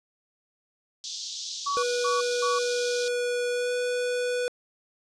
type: band-pass noise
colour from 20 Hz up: white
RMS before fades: -36 dBFS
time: 1.04-3.08 s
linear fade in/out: 0 ms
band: 3400 to 6400 Hz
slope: 48 dB/octave
type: tone bursts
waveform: sine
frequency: 1131 Hz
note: C#6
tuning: 34 cents sharp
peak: -25 dBFS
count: 3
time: 1.66-2.59 s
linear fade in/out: 10 ms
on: 170 ms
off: 210 ms
type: tone with pitch glide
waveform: square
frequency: 487.6 to 492.7 Hz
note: B4 to B4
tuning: -22 to -4 cents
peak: -26 dBFS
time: 1.77-4.48 s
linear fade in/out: 0 ms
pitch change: +18 cents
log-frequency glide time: 3.5-3.72 s
effects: resampled to 22050 Hz